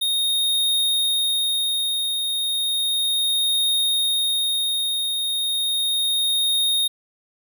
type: tone with tremolo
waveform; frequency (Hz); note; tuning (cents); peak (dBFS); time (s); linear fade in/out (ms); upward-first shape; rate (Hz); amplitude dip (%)
square; 3708; A#7; -10; -18; 0.01-6.88; 10; triangle; 0.34; 40
effects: 10-bit